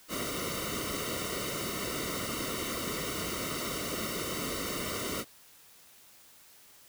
pink noise with comb filter, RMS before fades -35 dBFS, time 0.08-5.25 s, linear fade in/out 50 ms, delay 1.2 ms, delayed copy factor -0.95, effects white hiss -57 dBFS RMS until 6.88 s

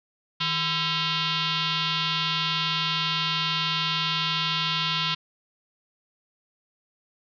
sine tone with frequency modulation, 158.9 Hz, D#3, 37 cents sharp, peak -23 dBFS, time 0.4-5.15 s, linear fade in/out 10 ms, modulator 589 Hz, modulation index 6.9, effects none

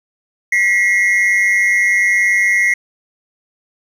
triangle tone pair together, 1938 / 2137 Hz, B6 / C7, -33 / +36 cents, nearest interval major second, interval 169 cents, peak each -12 dBFS, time 0.52-2.74 s, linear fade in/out 5 ms, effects none

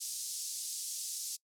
pink band-pass noise, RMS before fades -40 dBFS, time 0-1.37 s, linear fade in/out 20 ms, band 5100 to 11000 Hz, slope 24 dB/octave, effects noise-tail reverb RT60 0.1 s tail -23 dB re dry

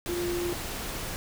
sine tone in noise, 349.2 Hz, F4, in tune, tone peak -28 dBFS, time 0.09-0.53 s, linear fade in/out 0 ms, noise pink, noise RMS -35 dBFS, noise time 0.06-1.16 s, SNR +4 dB, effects none

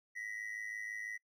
triangle ring-modulated tone, 1946 Hz, B6, 26 cents flat, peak -36 dBFS, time 0.15-1.18 s, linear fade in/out 20 ms, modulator 53 Hz, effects noise-tail reverb RT60 0.1 s tail -24 dB re dry

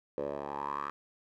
10% pulse tone with band-pass filter sweep, 71.3 Hz, C#2, 49 cents sharp, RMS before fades -37 dBFS, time 0.18-0.9 s, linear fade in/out 0 ms, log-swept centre 520 to 1300 Hz, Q 5.5, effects none

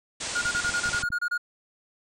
white low-pass noise, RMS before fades -33 dBFS, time 0.2-1.03 s, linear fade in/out 10 ms, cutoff 8900 Hz, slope 96 dB/octave
triangle tone bursts, 1431 Hz, F6, 42 cents sharp, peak -22 dBFS, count 11, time 0.35-1.379 s, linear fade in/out 10 ms, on 69 ms, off 27 ms
clicks, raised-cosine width 5 ms, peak -27 dBFS, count 9, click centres 0.455 / 0.55 / 0.648 / 0.693 / 0.858 / 0.891 / 0.947 / 1.037 / 1.104 s
effects none

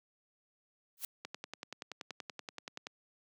blue noise with exponential growth, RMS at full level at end -34 dBFS, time 0.97-1.05 s, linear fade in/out 2 ms, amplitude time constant 17 ms
click train, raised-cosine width 0.2 ms, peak -24 dBFS, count 18, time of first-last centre 1.25-2.869 s, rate 10.5 Hz
effects high-pass 200 Hz 12 dB/octave

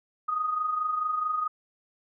sine tone with amplitude modulation, 1244.5 Hz, D#6, in tune, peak -23 dBFS, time 0.28-1.48 s, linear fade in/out 10 ms, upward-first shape sine, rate 24.6 Hz, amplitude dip 55%, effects none

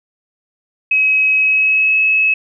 sine tone with pitch glide, 2550 to 2580 Hz, D#7 to E7, +42 to -38 cents, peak -10 dBFS, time 0.91-2.34 s, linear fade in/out 5 ms, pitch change +20 cents, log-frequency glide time 1.37-1.98 s, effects none

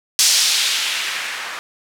violet noise with low-pass filter sweep, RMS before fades -19 dBFS, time 0.19-1.59 s, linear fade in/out 0 ms, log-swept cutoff 5700 to 1400 Hz, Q 1.3, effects none

